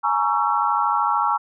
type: chord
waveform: sine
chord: A# half-diminished seventh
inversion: third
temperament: just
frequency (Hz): 839.1 / 932.3 / 1118.8 / 1342.6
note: G#5 / A#5 / C#6 / E6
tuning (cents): +18 / 0 / +16 / +31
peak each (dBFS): -23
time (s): 0.03-1.38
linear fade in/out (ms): 20
effects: none